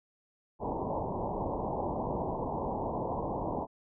white low-pass noise, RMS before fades -34 dBFS, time 0.59-3.67 s, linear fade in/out 50 ms, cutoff 1000 Hz, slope 96 dB/octave, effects none

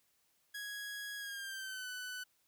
sawtooth tone with pitch glide, 1661.2 to 1497.2 Hz, G#6 to F#6, 0 to +20 cents, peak -38 dBFS, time 0.54-2.24 s, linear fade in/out 10 ms, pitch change -180 cents, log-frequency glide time 1.17-1.88 s, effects white hiss -75 dBFS RMS until 2.47 s

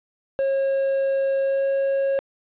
triangle tone with pitch glide, 543 to 546.5 Hz, C#5 to C#5, -36 to -25 cents, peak -17 dBFS, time 0.39-2.19 s, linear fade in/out 0 ms, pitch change +11 cents, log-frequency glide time 1.43-1.65 s, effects resampled to 8000 Hz + 9-bit

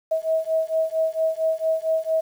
sine beating tone pair, 640 / 644.4 Hz, D#5 / E5, +49 / -39 cents, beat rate 4.4 Hz, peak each -23 dBFS, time 0.11-2.21 s, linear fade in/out 10 ms, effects 8-bit

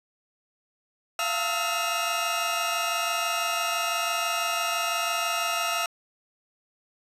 25% pulse tone cluster, 683 / 709 / 896 / 1285 / 2807 Hz, F5 / F5 / A5 / E6 / F7, -39 / +26 / +31 / -45 / +8 cents, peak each -27 / -34 / -34 / -25 / -27 dBFS, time 1.19-5.86 s, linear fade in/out 2 ms, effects resampled to 32000 Hz

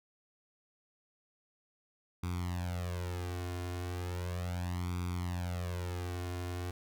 sawtooth tone with flanger, 88.8 Hz, F2, 29 cents sharp, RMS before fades -37 dBFS, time 2.23-6.71 s, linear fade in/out 5 ms, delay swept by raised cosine 0.84 to 2.84 ms, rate 0.36 Hz, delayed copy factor +1, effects none

